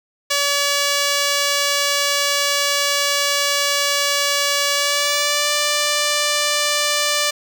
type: tone with pitch glide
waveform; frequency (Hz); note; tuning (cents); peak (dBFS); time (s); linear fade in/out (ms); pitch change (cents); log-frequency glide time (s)
5% pulse; 570 to 589.1; C#5 to D5; +48 to +5; -5; 0.3-7.31; 10; +57; 4.73-5.53
effects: none